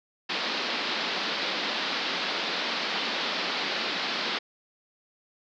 white band-pass noise, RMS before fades -30 dBFS, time 0.29-4.39 s, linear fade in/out 10 ms, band 180 to 4700 Hz, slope 48 dB/octave, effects none

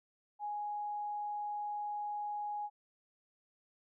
sine tone, 831 Hz, G#5, 1 cent sharp, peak -36 dBFS, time 0.39-2.7 s, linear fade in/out 50 ms, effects none

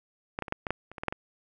clicks, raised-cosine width 0.5 ms, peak -16 / -16 / -24 / -13 / -16 / -12 / -29 / -24 / -18 / -11 / -18 dBFS, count 11, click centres 0.389 / 0.423 / 0.482 / 0.524 / 0.668 / 0.706 / 0.916 / 0.982 / 1.035 / 1.083 / 1.125 s, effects none

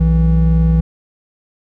triangle tone pair together, 61.67 / 162.9 Hz, B1 / E3, -2 / -20 cents, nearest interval octave + perfect fourth, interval 1682 cents, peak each -10 dBFS, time 0-0.81 s, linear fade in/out 10 ms, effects none

